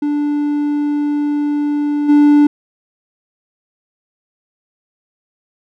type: tone with level steps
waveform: triangle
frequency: 293 Hz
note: D4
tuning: 4 cents flat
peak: -12 / -4 dBFS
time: 0.02-2.47 s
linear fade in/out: 5 ms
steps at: 2.08 s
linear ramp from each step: 20 ms
effects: none